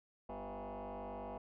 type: tone with frequency modulation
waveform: sine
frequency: 98 Hz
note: G2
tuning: in tune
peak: -40 dBFS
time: 0.29-1.38 s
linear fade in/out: 5 ms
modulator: 147 Hz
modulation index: 5.9
effects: tanh soft clip ceiling -41 dBFS